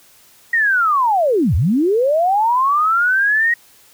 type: linear two-way sweep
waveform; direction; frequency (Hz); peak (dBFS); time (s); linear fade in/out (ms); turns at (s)
sine; down then up; 1900 to 68.1 to 1900; -12; 0.53-3.54; 5; 1.55
effects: white hiss -49 dBFS RMS until 3.93 s